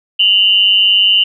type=tone pair together; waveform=sine; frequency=2817 / 3014 Hz; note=F7 / F#7; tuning=+14 / +31 cents; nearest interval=minor second; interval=117 cents; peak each=-10 dBFS; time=0.19-1.24 s; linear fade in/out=10 ms; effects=none